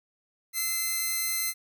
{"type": "tone pair together", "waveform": "5% pulse", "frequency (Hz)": [1314, 2065], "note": ["E6", "C7"], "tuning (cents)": [-6, -23], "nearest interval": "minor sixth", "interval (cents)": 783, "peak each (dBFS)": [-28, -17], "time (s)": [0.53, 1.54], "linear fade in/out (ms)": 50, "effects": []}